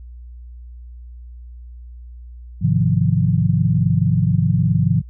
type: chord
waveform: sine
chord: F minor seventh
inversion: first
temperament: equal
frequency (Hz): 103.83 / 130.81 / 155.56 / 174.61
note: Ab2 / C3 / Eb3 / F3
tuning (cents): 0 / 0 / 0 / 0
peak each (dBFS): -19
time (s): 2.61-5.02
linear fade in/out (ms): 20
effects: added 60 Hz sine -34 dBFS peak until 5.09 s